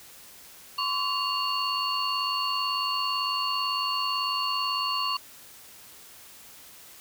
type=tone cluster; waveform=sine; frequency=1035 / 1133 / 2798 / 4417 Hz; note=C6 / C#6 / F7 / C#8; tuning=-19 / +37 / +3 / -7 cents; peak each=-32 / -30 / -31 / -31 dBFS; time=0.78-5.17 s; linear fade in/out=5 ms; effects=white hiss -49 dBFS RMS until 7 s